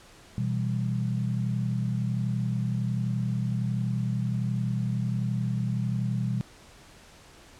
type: chord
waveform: sine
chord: E minor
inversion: second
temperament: equal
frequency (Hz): 123.47 / 164.81 / 196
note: B2 / E3 / G3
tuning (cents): 0 / 0 / 0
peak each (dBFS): -27 / -33 / -31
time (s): 0.38-6.41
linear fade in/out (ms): 0
effects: pink hiss -52 dBFS RMS until 7.59 s + low-pass 9000 Hz 12 dB/octave